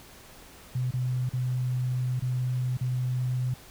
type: tone with dropouts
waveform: sine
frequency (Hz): 126.3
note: B2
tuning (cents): +39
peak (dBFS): -25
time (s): 0.75-3.54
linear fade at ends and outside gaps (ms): 5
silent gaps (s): 0.909-0.937 / 1.292-1.334 / 2.196-2.221 / 2.771-2.81
effects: pink hiss -50 dBFS RMS until 3.7 s